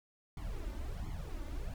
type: noise with flanger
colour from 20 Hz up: brown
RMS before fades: -40 dBFS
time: 0.37-1.74 s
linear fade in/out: 2 ms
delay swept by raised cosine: 0.91 to 3.41 ms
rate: 1.4 Hz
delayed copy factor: +1
effects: none